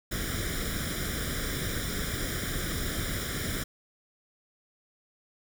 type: noise with comb filter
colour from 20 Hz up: pink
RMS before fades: -32 dBFS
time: 0.11-3.64 s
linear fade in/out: 10 ms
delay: 0.56 ms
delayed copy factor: +0.85
effects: none